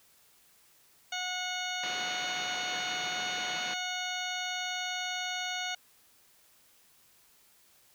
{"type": "harmonic tone", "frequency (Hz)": 730, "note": "F#5", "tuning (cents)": -24, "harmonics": [1, 2, 3, 4, 5, 6, 8, 9], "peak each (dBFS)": [-39, -39, -40, -39, -41, -45, -48, -44], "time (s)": [1.12, 5.75], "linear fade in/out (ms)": 5}
{"type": "band-pass noise", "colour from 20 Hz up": "white", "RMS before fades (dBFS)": -41, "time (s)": [1.83, 3.74], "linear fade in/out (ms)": 2, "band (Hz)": [140, 3900], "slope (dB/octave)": 24}
{"effects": ["white hiss -63 dBFS RMS until 7.94 s"]}